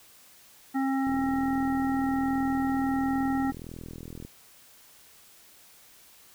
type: harmonic tone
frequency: 268.5 Hz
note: C4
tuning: 45 cents sharp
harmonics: 1 / 3 / 5 / 7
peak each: -25 / -32 / -39 / -40 dBFS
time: 0.74-3.52 s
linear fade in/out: 20 ms
type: click train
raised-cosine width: 3 ms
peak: -28 dBFS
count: 132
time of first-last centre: 1.07-4.25 s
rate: 41.2 Hz
effects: white hiss -55 dBFS RMS until 6.34 s